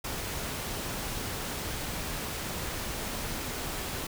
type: noise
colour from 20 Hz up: pink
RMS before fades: -35 dBFS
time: 0.04-4.07 s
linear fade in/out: 5 ms
effects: none